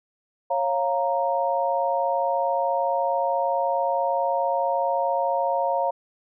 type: chord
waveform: sine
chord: Bb minor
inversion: first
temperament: equal with one note detuned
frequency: 549.3 / 698.5 / 932.3 Hz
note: Db5 / F5 / Bb5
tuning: -16 / 0 / 0 cents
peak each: -25 dBFS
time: 0.5-5.91 s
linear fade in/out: 10 ms
effects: none